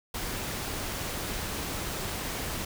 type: noise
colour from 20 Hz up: pink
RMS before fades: -34 dBFS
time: 0.14-2.65 s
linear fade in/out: 5 ms
effects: none